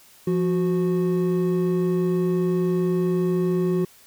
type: tone pair together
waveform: triangle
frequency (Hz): 173.08 / 367.1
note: F3 / F#4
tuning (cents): -15 / -14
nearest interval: octave + minor second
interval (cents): 1301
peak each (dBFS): -20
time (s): 0.27-3.85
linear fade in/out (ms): 5
effects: white hiss -52 dBFS RMS until 4.06 s